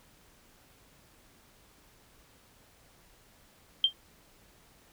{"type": "tone with exponential decay", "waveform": "sine", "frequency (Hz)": 3165, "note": "G7", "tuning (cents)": 16, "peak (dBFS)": -16, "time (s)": [3.84, 3.93], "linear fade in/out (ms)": 2, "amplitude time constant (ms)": 19, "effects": ["pink hiss -61 dBFS RMS until 4.92 s"]}